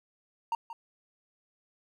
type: tone with echo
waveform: triangle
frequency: 922 Hz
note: A#5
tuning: 19 cents flat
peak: -25 dBFS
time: 0.52-0.55 s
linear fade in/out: 2 ms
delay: 180 ms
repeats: 1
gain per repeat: -12 dB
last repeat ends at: 0.73 s
effects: none